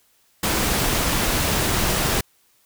pink noise, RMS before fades -21 dBFS, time 0.43-2.21 s, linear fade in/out 5 ms, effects white hiss -61 dBFS RMS until 2.65 s

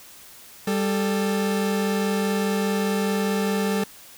40% pulse tone pair together, 197.3 / 439.5 Hz, G3 / A4, +11 / -2 cents, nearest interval octave + major second, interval 1387 cents, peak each -22 / -25 dBFS, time 0.67-3.84 s, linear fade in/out 5 ms, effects white hiss -46 dBFS RMS until 4.17 s

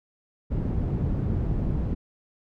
white low-pass noise, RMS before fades -26 dBFS, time 0.5-1.95 s, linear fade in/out 20 ms, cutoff 160 Hz, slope 12 dB/octave, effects none

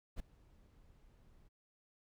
brown noise with ADSR envelope, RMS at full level -40 dBFS, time 0.16-1.49 s, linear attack 38 ms, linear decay 6 ms, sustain -24 dB, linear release 20 ms, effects none

